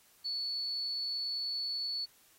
sine tone, 4435 Hz, C#8, in tune, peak -33 dBFS, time 0.24-2.06 s, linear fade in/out 20 ms, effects white hiss -64 dBFS RMS until 2.38 s + AAC 48 kbps

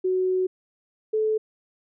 sine tone pair in turn, 371.1 / 434.1 Hz, F#4 / A4, +5 / -23 cents, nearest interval minor third, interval 272 cents, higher second, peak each -20 dBFS, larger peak neither, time 0.04-0.47 / 1.13-1.38 s, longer first, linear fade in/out 10 ms, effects none

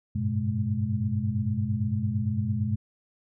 sine tone cluster, 96.6 / 105.5 / 122.9 / 211.1 Hz, G2 / G#2 / B2 / G#3, -25 / +28 / -8 / +29 cents, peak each -30 dBFS, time 0.15-2.76 s, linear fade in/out 10 ms, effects none

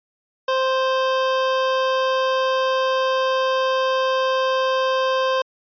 25% pulse tone, 523.3 Hz, C5, in tune, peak -14 dBFS, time 0.48-5.42 s, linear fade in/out 5 ms, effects resampled to 11025 Hz

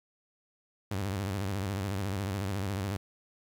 sawtooth tone with vibrato, 98 Hz, G2, in tune, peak -27 dBFS, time 0.91-2.97 s, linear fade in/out 5 ms, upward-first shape square, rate 14 Hz, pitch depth 94 cents each way, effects 10-bit

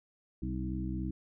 harmonic tone with a mistuned harmonic, 63.5 Hz, B1, 49 cents sharp, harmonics 1 / 2 / 3 / 4 / 5, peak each -37 / -40 / -38 / -43 / -40 dBFS, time 0.42-1.11 s, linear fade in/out 5 ms, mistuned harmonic 4, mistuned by +43 cents, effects none

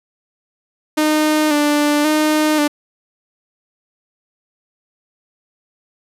sawtooth tone with vibrato, 300.5 Hz, D4, 40 cents sharp, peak -9 dBFS, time 0.97-2.68 s, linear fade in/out 10 ms, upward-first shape square, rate 0.93 Hz, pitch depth 35 cents each way, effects resampled to 32000 Hz

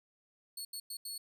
20% pulse tone bursts at uneven times, 4387 Hz, C#8, 19 cents flat, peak -34 dBFS, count 4, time 0.57-0.65 / 0.73-0.8 / 0.9-0.97 / 1.05-1.18 s, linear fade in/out 5 ms, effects none

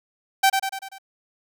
sawtooth tone with echo, 776 Hz, G5, 18 cents flat, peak -10 dBFS, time 0.43-0.5 s, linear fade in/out 10 ms, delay 97 ms, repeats 5, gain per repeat -5 dB, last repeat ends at 0.985 s, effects none

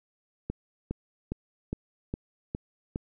click train, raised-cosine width 3 ms, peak -18 dBFS, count 7, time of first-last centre 0.5-2.959 s, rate 2.44 Hz, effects none

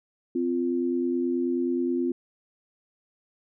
sine tone pair together, 258 / 347.4 Hz, C4 / F4, -24 / -9 cents, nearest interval perfect fourth, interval 515 cents, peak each -26 / -26 dBFS, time 0.35-2.12 s, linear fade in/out 5 ms, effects none

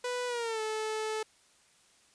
sawtooth tone with pitch glide, 493.9 to 435 Hz, B4 to A4, 0 to -20 cents, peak -28 dBFS, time 0.04-1.23 s, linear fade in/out 5 ms, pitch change -220 cents, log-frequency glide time 0.27-0.61 s, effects white hiss -64 dBFS RMS until 2.14 s + resampled to 22050 Hz

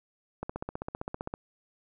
click train, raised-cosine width 1 ms, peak -20 dBFS, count 15, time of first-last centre 0.43-1.339 s, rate 15.4 Hz, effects none

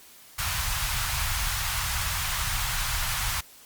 pink band-stop noise, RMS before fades -28 dBFS, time 0.38-3.41 s, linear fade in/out 10 ms, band 120 to 900 Hz, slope 24 dB/octave, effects white hiss -51 dBFS RMS until 3.65 s + Opus 48 kbps

